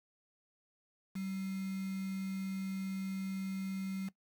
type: tone with quantisation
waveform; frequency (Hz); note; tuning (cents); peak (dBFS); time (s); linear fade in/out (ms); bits
sine; 191.6; G3; -39; -36; 1.15-4.09; 10; 8
effects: noise-tail reverb RT60 0.1 s tail -18 dB re dry